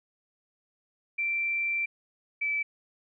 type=tone pair in turn; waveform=sine; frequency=2349 / 2311 Hz; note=D7 / D7; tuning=0 / -28 cents; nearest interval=unison; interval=28 cents; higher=first; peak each=-26 dBFS; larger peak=neither; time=1.18-1.86 / 2.41-2.63 s; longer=first; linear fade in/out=10 ms; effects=none